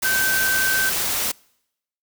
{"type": "tone in noise", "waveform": "sine", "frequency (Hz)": 1545, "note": "G6", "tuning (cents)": -26, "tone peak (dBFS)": -19, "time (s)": [0.04, 0.9], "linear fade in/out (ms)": 10, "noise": "white", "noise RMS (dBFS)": -23, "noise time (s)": [0.02, 1.32], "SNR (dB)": 1, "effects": ["noise-tail reverb RT60 0.8 s tail -26 dB re dry"]}